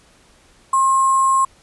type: tone with sample-and-hold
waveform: sine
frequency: 1069 Hz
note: C6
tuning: 37 cents sharp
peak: -12 dBFS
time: 0.73-1.45 s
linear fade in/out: 5 ms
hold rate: 8820 Hz
effects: pink hiss -52 dBFS RMS until 1.62 s + resampled to 24000 Hz